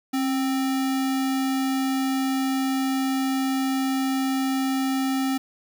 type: tone with sample-and-hold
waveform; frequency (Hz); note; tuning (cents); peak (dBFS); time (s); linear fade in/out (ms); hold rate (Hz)
sine; 267.5; C4; +38; -21; 0.13-5.38; 10; 1050
effects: none